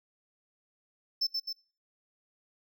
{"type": "tone with echo", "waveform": "triangle", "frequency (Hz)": 5290, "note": "E8", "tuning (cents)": 5, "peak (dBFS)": -24, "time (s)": [1.21, 1.27], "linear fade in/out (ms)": 10, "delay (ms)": 130, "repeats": 2, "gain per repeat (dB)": -4, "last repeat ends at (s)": 1.53, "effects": ["noise-tail reverb RT60 0.4 s tail -24 dB re dry", "tanh soft clip ceiling -20 dBFS"]}